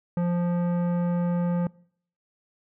triangle tone with tanh clipping, 174.61 Hz, F3, in tune, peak -24 dBFS, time 0.17-1.67 s, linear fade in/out 2 ms, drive 18 dB, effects noise-tail reverb RT60 0.6 s tail -24 dB re dry

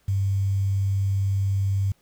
sine tone with quantisation, 98 Hz, G2, in tune, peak -20 dBFS, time 0.08-1.92 s, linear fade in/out 5 ms, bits 8, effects pink hiss -64 dBFS RMS until 2.01 s

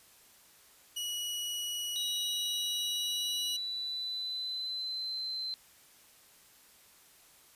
sawtooth tone, 2919 Hz, F#7, 24 cents flat, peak -31 dBFS, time 0.96-3.57 s, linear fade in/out 10 ms
sine tone with pitch glide, 3833 to 4084 Hz, A#7 to C8, +47 to -43 cents, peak -34 dBFS, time 1.96-5.54 s, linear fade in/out 0 ms, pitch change +110 cents, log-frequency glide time 2.2-5.14 s
effects white hiss -60 dBFS RMS until 7.55 s + resampled to 32000 Hz

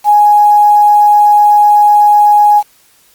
sine tone with quantisation, 832 Hz, G#5, 3 cents sharp, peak -3 dBFS, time 0.04-2.63 s, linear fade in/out 50 ms, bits 5, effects white hiss -48 dBFS RMS until 3.14 s + Opus 48 kbps

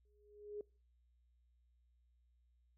sine tone with exponential growth, 415.3 Hz, G#4, in tune, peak -40 dBFS, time 0.05-0.61 s, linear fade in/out 2 ms, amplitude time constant 120 ms, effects noise-tail reverb RT60 0.4 s tail -25 dB re dry + added 60 Hz sine -70 dBFS peak until 2.77 s

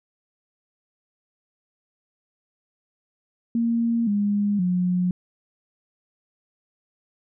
sine tone with pitch steps, 232.2 / 204.5 / 180.09 Hz, A#3 / G#3 / F#3, -7 / -26 / -47 cents, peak -19 dBFS, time 3.55-5.11 s, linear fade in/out 2 ms, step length 520 ms, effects none

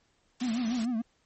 white noise, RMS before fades -39 dBFS, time 0.4-0.85 s, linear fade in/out 5 ms
triangle tone with vibrato, 235.9 Hz, A#3, 21 cents sharp, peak -25 dBFS, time 0.41-1.02 s, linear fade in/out 10 ms, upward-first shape triangle, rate 6.7 Hz, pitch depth 160 cents each way
effects pink hiss -70 dBFS RMS until 1.25 s + MP3 32 kbps

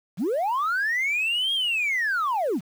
sine linear two-way sweep, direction up then down, 138.59 to 3278 to 138.59 Hz, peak -20 dBFS, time 0.17-2.61 s, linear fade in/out 50 ms, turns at 1.53 s, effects tanh soft clip ceiling -20 dBFS + 8-bit

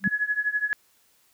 sine tone with exponential growth, 196 Hz, G3, in tune, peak -18 dBFS, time 0-0.08 s, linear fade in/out 5 ms, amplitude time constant 17 ms
sine tone with tremolo, 1690 Hz, G#6, 30 cents sharp, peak -19 dBFS, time 0.04-0.73 s, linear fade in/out 0 ms, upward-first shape triangle, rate 12 Hz, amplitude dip 95%
effects white hiss -63 dBFS RMS until 1.33 s

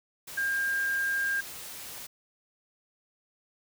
sine tone in noise, 1605 Hz, G6, 40 cents sharp, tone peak -26 dBFS, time 0.37-1.41 s, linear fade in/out 10 ms, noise white, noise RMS -42 dBFS, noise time 0.27-2.07 s, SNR +13 dB, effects none

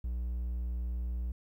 triangle tone, 60.1 Hz, B1, 46 cents flat, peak -30 dBFS, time 0.04-1.32 s, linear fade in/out 5 ms, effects 12-bit

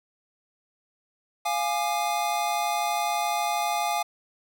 square chord, D diminished, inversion first, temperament equal with one note detuned, 698.5 / 830.6 / 1202.1 Hz, F5 / Ab5 / D6, 0 / 0 / +40 cents, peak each -29 / -28 / -33 dBFS, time 1.45-4.03 s, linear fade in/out 10 ms, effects none

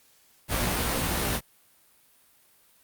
pink noise with comb filter, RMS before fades -27 dBFS, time 0.48-1.41 s, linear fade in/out 50 ms, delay 17 ms, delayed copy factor +0.65, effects white hiss -61 dBFS RMS until 2.83 s + Opus 48 kbps

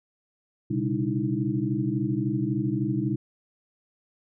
sine tone cluster, 123.2 / 135.9 / 201.4 / 301.4 / 325 Hz, B2 / C#3 / G3 / D4 / E4, -4 / -34 / +47 / +45 / -24 cents, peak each -30 dBFS, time 0.7-3.16 s, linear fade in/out 10 ms, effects none

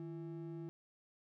triangle ring-modulated tone, 246.6 Hz, B3, 2 cents flat, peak -38 dBFS, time 0-0.69 s, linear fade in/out 0 ms, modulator 90.8 Hz, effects none

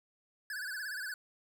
square tone with vibrato, 1599 Hz, G6, 34 cents sharp, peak -38 dBFS, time 0.5-1.14 s, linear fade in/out 2 ms, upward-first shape sine, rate 17 Hz, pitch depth 140 cents each way, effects none

